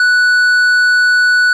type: tone with tanh clipping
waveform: sine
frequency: 1480 Hz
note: F#6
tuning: in tune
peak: -9 dBFS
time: 0-1.53 s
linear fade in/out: 2 ms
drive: 8 dB
effects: none